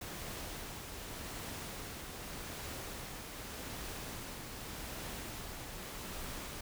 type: noise with tremolo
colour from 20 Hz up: pink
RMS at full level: -43 dBFS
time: 0.01-6.61 s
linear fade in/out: 5 ms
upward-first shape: triangle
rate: 0.84 Hz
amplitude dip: 30%
effects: none